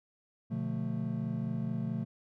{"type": "chord", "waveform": "triangle", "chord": "B half-diminished seventh", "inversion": "none", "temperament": "just", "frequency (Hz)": [123.47, 148.16, 177.8, 222.2], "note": ["B2", "D3", "F3", "A3"], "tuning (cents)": [0, 16, 31, 17], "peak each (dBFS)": [-35, -37, -36, -34], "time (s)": [0.5, 2.05], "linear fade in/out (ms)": 20, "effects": []}